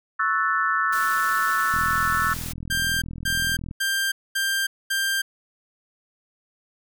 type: chord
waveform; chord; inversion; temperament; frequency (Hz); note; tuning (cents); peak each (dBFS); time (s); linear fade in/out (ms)
sine; F# minor seventh; second; equal; 1108.7 / 1318.5 / 1480 / 1760; C#6 / E6 / F#6 / A6; 0 / 0 / 0 / 0; -27 / -23 / -26 / -26; 0.19-2.34; 10
type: noise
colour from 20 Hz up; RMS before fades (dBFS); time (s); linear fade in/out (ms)
white; -35; 0.92-2.53; 10
type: click train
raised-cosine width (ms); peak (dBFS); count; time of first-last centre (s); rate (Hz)
5; -22; 83; 1.74-3.711; 41.6
type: tone bursts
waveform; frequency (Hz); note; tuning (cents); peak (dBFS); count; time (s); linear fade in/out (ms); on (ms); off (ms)
sawtooth; 1585; G6; +19; -18; 5; 2.7-5.22; 10; 320; 230
effects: none